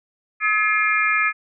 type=tone cluster; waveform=sine; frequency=1274 / 1707 / 2119 / 2401 Hz; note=D#6 / G#6 / C7 / D7; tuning=+41 / +47 / +21 / +38 cents; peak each=-22 dBFS; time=0.4-1.33 s; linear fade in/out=50 ms; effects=none